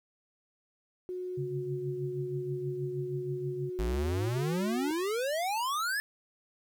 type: tone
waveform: sine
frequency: 364.5 Hz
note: F#4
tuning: 26 cents flat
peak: -34 dBFS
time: 1.09-4.91 s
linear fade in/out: 0 ms
type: tone with tremolo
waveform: sine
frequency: 138.59 Hz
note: C#3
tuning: in tune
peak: -31 dBFS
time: 1.37-3.7 s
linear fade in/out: 10 ms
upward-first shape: triangle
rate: 6.3 Hz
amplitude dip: 85%
type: exponential sweep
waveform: square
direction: up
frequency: 51.9 to 1760 Hz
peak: -30 dBFS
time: 3.79-6 s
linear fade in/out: 0 ms
effects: 11-bit